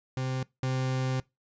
40% pulse tone pair in turn, 130.1 / 130.1 Hz, C3 / C3, -9 / -9 cents, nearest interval unison, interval 0 cents, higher neither, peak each -28 / -26 dBFS, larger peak second, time 0.17-0.43 / 0.63-1.2 s, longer second, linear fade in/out 2 ms, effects noise-tail reverb RT60 0.2 s tail -22 dB re dry + resampled to 16000 Hz

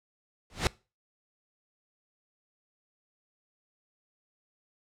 pink noise with exponential growth, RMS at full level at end -21 dBFS, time 0.5-0.67 s, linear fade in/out 1 ms, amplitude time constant 36 ms, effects noise-tail reverb RT60 0.3 s tail -22 dB re dry + low-pass 7000 Hz 12 dB/octave

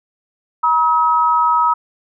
sine tone pair together, 958 / 1278 Hz, A#5 / D#6, +47 / +46 cents, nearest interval perfect fourth, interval 499 cents, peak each -14 dBFS, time 0.63-1.74 s, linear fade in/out 10 ms, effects none

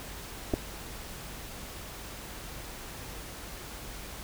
clicks, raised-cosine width 2 ms, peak -14 dBFS, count 2, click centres 0.537 / 0.54 s, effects added 50 Hz sine -48 dBFS peak until 4.23 s + pink hiss -43 dBFS RMS until 4.23 s

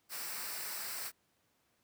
white noise with comb filter, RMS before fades -41 dBFS, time 0.09-1.12 s, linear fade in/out 50 ms, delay 0.3 ms, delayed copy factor -0.55, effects pink hiss -75 dBFS RMS until 1.83 s + high-pass 100 Hz 12 dB/octave

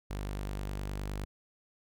sawtooth tone, 49.7 Hz, G1, 25 cents sharp, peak -31 dBFS, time 0.1-1.25 s, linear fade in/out 10 ms, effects none

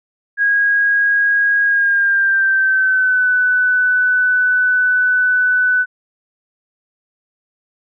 sine tone with pitch glide, 1642 to 1497 Hz, G#6 to F#6, -20 to +20 cents, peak -11 dBFS, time 0.37-5.86 s, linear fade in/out 50 ms, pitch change -160 cents, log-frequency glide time 1.64-3.27 s, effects none

